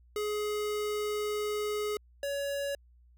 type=tone pair in turn; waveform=square; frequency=420 / 562.9 Hz; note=G#4 / C#5; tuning=+19 / +26 cents; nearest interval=perfect fourth; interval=507 cents; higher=second; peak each=-31 / -32 dBFS; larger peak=first; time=0.16-1.97 / 2.23-2.75 s; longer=first; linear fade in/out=2 ms; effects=added 60 Hz sine -57 dBFS peak until 3.17 s